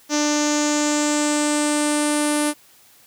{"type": "tone with low-pass filter sweep", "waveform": "sawtooth", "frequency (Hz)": 297, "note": "D4", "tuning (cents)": 20, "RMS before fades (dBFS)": -20, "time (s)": [0.09, 2.54], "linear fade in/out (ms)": 50, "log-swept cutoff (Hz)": [6100, 10000], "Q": 5.8, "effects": ["white hiss -52 dBFS RMS until 3.06 s", "high-pass 60 Hz 12 dB/octave"]}